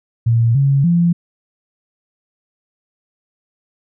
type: tone with pitch steps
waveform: sine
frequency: 115.8 / 138.4 / 171.7 Hz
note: A#2 / C#3 / F3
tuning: -11 / -2 / -29 cents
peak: -10 dBFS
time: 0.26-1.13 s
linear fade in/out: 10 ms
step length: 290 ms
effects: none